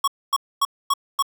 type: tone bursts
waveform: square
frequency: 1108.7 Hz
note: C#6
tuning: in tune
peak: -17 dBFS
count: 5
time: 0.04-1.225 s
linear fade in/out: 5 ms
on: 37 ms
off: 250 ms
effects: none